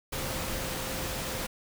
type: tone in noise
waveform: sine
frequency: 523.3 Hz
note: C5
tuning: in tune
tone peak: -42 dBFS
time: 0.12-1.47 s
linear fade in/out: 10 ms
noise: pink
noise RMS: -34 dBFS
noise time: 0.12-1.47 s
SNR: -11 dB
effects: none